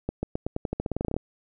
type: accelerating click train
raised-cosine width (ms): 2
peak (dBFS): -14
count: 17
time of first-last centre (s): 0.09-1.165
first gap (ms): 140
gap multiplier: 0.89
effects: none